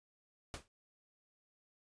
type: noise with exponential decay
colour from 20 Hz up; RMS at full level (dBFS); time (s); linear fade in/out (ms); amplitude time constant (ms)
pink; -41; 0.54-0.68; 0; 29
effects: resampled to 22050 Hz